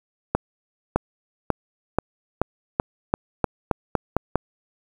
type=accelerating click train; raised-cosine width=1 ms; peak=-4 dBFS; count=12; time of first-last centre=0.35-4.356 s; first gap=610 ms; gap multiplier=0.89; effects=7-bit